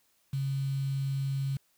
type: tone with quantisation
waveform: sine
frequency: 136.5 Hz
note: C#3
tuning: 26 cents flat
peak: -28 dBFS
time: 0.33-1.57 s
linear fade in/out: 5 ms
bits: 8
effects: white hiss -70 dBFS RMS until 1.77 s